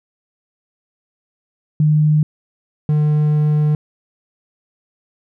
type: tone pair in turn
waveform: sine / triangle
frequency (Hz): 152.2 / 150.63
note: D#3 / D3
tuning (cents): -38 / +44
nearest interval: unison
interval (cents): 18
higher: first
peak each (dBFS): -10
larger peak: neither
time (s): 1.8-2.23 / 2.89-3.75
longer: second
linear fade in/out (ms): 2
effects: none